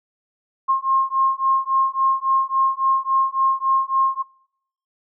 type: beating tone pair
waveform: sine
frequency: 1067 / 1070.6 Hz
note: C6 / C6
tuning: +34 / +39 cents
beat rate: 3.6 Hz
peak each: -19 dBFS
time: 0.68-4.23 s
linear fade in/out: 20 ms
effects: noise-tail reverb RT60 0.7 s tail -24 dB re dry